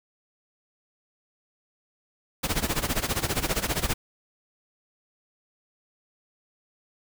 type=noise with tremolo; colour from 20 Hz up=pink; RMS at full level=-24 dBFS; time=2.43-3.94 s; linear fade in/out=10 ms; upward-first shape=sine; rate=15 Hz; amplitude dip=85%; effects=none